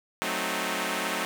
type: chord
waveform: 5% pulse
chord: F# diminished seventh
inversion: none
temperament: equal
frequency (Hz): 185 / 220 / 261.6 / 311.1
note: F#3 / A3 / C4 / Eb4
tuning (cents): 0 / 0 / 0 / 0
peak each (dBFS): -22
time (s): 0.22-1.25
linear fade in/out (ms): 0
effects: none